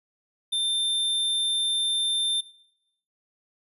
square tone, 3580 Hz, A7, 29 cents sharp, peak -24 dBFS, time 0.52-2.41 s, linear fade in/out 10 ms, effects noise-tail reverb RT60 0.8 s tail -18 dB re dry + resampled to 32000 Hz

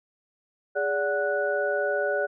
sine tone cluster, 413 / 578 / 739 / 1474 Hz, G#4 / D5 / F#5 / F#6, -10 / -28 / -2 / -7 cents, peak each -29 / -26 / -34 / -29 dBFS, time 0.75-2.27 s, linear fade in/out 20 ms, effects none

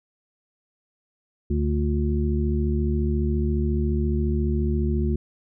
harmonic tone with a mistuned harmonic, 74.4 Hz, D2, 23 cents sharp, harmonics 1 / 2 / 3 / 5, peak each -22 / -29 / -27 / -29 dBFS, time 1.5-5.16 s, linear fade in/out 5 ms, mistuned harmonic 5, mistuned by -74 cents, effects none

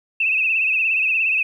sine tone with vibrato, 2600 Hz, E7, 24 cents flat, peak -16 dBFS, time 0.2-1.43 s, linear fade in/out 5 ms, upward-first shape triangle, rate 17 Hz, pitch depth 85 cents each way, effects 9-bit

